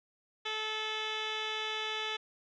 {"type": "tone with low-pass filter", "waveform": "10% pulse", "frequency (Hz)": 434.2, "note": "A4", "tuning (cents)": -23, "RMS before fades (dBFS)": -36, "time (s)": [0.45, 2.17], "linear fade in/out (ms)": 10, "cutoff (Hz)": 3700, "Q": 9.6, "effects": []}